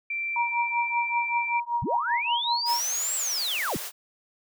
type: tone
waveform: sine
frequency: 2349 Hz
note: D7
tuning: in tune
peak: -27 dBFS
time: 0.1-1.6 s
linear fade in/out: 5 ms
type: tone with tremolo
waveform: sine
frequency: 948 Hz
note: A#5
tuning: 29 cents sharp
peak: -21 dBFS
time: 0.36-2.81 s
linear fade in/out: 2 ms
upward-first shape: triangle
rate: 5.2 Hz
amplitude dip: 100%
type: linear two-way sweep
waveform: sine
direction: up then down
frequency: 56.3 to 7750 to 56.3 Hz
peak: -26 dBFS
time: 1.82-3.77 s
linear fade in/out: 5 ms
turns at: 3.16 s
type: high-pass noise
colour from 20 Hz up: white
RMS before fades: -35 dBFS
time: 2.65-3.92 s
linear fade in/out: 50 ms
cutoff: 450 Hz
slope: 24 dB/octave
effects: none